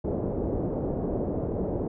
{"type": "low-pass noise", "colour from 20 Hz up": "white", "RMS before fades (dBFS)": -29, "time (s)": [0.04, 1.88], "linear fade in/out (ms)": 10, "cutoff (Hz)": 530, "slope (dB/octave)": 24, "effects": []}